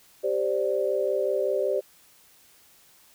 sine chord, G suspended fourth, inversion none, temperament just, 392 / 522.7 / 588 Hz, G4 / C5 / D5, 0 / -2 / +2 cents, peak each -27 dBFS, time 0.23-1.81 s, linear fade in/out 20 ms, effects white hiss -57 dBFS RMS until 3.14 s

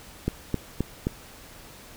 click train, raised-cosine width 3 ms, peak -11 dBFS, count 4, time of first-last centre 0.28-1.069 s, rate 3.8 Hz, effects pink hiss -47 dBFS RMS until 1.96 s

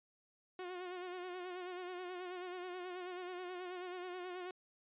sawtooth tone with vibrato, 361.7 Hz, F#4, 39 cents flat, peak -39 dBFS, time 0.59-4.51 s, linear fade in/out 2 ms, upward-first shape sine, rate 9.3 Hz, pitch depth 46 cents each way, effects resampled to 8000 Hz

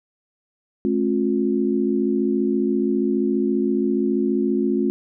sine tone cluster, 214.9 / 269.7 / 355.9 Hz, A3 / C#4 / F4, -41 / -47 / +33 cents, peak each -22 dBFS, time 0.85-4.9 s, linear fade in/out 0 ms, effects none

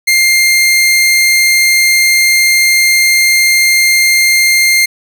sawtooth tone, 2109 Hz, C7, 13 cents sharp, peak -3 dBFS, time 0.07-4.86 s, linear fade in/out 10 ms, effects 7-bit

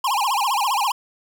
square tone with vibrato, 932.3 Hz, A#5, in tune, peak -19 dBFS, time 0.04-0.92 s, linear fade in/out 5 ms, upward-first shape sine, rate 15 Hz, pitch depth 280 cents each way, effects none

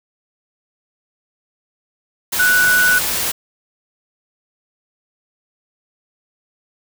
sine tone in noise, 1480 Hz, F#6, in tune, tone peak -11 dBFS, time 2.39-2.99 s, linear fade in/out 10 ms, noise white, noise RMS -20 dBFS, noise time 2.32-3.32 s, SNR +6 dB, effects none

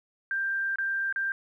sine tone with dropouts, 1582 Hz, G6, 15 cents sharp, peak -26 dBFS, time 0.31-1.32 s, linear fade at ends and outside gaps 1 ms, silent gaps 0.758-0.785 / 1.126-1.16 s, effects 11-bit

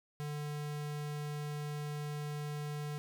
square tone, 148.1 Hz, D3, 15 cents sharp, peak -38 dBFS, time 0.2-2.98 s, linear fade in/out 0 ms, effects none

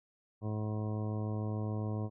harmonic tone, 107 Hz, A2, 48 cents flat, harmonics 1 / 2 / 3 / 4 / 5 / 6 / 7 / 9 / 10, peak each -34 / -40 / -44 / -46 / -48 / -50 / -51 / -53 / -54 dBFS, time 0.41-2.1 s, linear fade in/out 50 ms, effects none

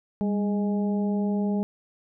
harmonic tone with a mistuned harmonic, 207.7 Hz, G#3, in tune, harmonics 1 / 2 / 3 / 4, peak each -23 / -32 / -37 / -39 dBFS, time 0.21-1.63 s, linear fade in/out 0 ms, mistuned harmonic 1, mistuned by -56 cents, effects none

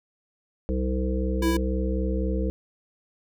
harmonic tone, 64 Hz, C2, 38 cents flat, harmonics 1 / 3 / 5 / 7 / 8, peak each -25 / -30 / -32 / -33 / -34 dBFS, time 0.69-2.5 s, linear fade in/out 0 ms
square tone, 330 Hz, E4, 2 cents sharp, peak -23 dBFS, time 1.42-1.57 s, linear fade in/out 5 ms
effects none

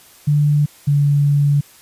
sine tone pair in turn, 147.2 / 143.75 Hz, D3 / D3, +4 / -37 cents, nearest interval unison, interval 41 cents, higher first, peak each -11 dBFS, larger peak neither, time 0.27-0.66 / 0.87-1.61 s, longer second, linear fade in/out 10 ms, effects white hiss -46 dBFS RMS until 1.81 s + resampled to 32000 Hz

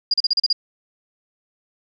sine tone bursts, 4843 Hz, D#8, 48 cents flat, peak -14 dBFS, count 7, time 0.11-0.529 s, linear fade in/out 5 ms, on 29 ms, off 36 ms, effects none

